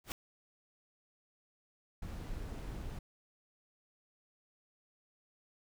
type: noise with exponential growth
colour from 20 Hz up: pink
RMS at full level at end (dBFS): -34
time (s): 0.04-0.12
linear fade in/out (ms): 1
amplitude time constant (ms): 17
type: noise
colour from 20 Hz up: brown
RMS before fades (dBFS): -42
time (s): 2.02-2.99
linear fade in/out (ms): 5
effects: none